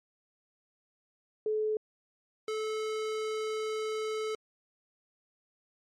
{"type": "tone pair in turn", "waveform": ["sine", "square"], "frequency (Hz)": [430.4, 434.4], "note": ["A4", "A4"], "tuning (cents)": [-38, -22], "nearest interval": "unison", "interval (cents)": 16, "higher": "second", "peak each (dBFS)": [-27, -32], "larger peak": "first", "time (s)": [[1.46, 1.77], [2.48, 4.35]], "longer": "second", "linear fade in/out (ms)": 2, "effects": ["low-pass 7000 Hz 12 dB/octave", "MP3 64 kbps"]}